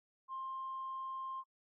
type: tone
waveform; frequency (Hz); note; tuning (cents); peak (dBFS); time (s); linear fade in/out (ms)
sine; 1057; C6; +17; -39; 0.28-1.44; 50
effects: noise-tail reverb RT60 0.1 s tail -26 dB re dry + tanh soft clip ceiling -35 dBFS